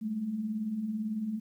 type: beating tone pair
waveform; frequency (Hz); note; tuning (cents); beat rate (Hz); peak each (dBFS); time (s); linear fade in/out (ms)
sine; 199.6 / 217.6; G3 / A3; +32 / -19; 18; -40 / -31; 0.01-1.4; 20
effects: 11-bit